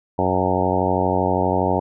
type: harmonic tone with a mistuned harmonic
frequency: 92.5 Hz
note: F#2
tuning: in tune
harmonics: 1 / 2 / 3 / 4 / 5 / 6 / 7 / 8 / 9 / 10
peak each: -26 / -26 / -26 / -26 / -26 / -26 / -26 / -26 / -26 / -26 dBFS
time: 0.18-1.8 s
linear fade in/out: 10 ms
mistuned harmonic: 10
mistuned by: -21 cents
effects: none